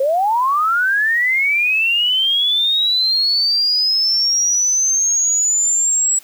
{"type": "linear sweep", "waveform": "sine", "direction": "up", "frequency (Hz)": [516, 7790], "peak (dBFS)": -13, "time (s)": [0, 6.19], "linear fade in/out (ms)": 5, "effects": ["white hiss -45 dBFS RMS until 6.23 s", "high-pass 100 Hz 12 dB/octave"]}